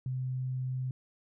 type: tone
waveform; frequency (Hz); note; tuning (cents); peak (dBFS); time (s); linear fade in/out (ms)
sine; 128.8; C3; -27; -31; 0.06-0.91; 2
effects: none